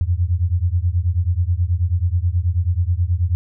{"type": "beating tone pair", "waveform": "sine", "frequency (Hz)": [83.9, 93.2], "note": ["E2", "F#2"], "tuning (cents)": [31, 13], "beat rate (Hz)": 9.3, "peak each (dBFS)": [-18, -19], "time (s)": [0.01, 3.35], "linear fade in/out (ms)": 0, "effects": []}